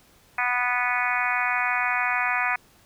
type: harmonic tone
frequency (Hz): 246.5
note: B3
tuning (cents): -3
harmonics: 3 / 4 / 5 / 6 / 7 / 8 / 9 / 10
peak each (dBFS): -30 / -30 / -30 / -30 / -30 / -30 / -30 / -30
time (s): 0.38-2.56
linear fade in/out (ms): 5
effects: pink hiss -57 dBFS RMS until 2.85 s

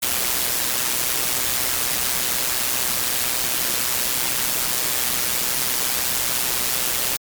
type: noise with amplitude modulation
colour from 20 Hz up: white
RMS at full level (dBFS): -19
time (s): 0.02-7.17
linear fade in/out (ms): 10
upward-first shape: sine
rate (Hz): 124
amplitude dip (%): 60
effects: MP3 96 kbps

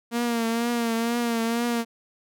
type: tone with vibrato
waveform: sawtooth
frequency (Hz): 233.1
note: A#3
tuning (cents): 0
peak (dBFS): -19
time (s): 0.11-1.85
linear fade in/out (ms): 50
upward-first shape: triangle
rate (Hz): 2.1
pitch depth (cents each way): 53
effects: none

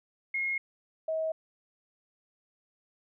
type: tone pair in turn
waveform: sine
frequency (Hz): 2153 / 638.5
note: C7 / D#5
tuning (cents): +49 / +45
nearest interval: octave + major sixth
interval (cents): 2104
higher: first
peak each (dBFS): -28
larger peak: neither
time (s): 0.34-0.58 / 1.08-1.32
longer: neither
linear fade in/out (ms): 5
effects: none

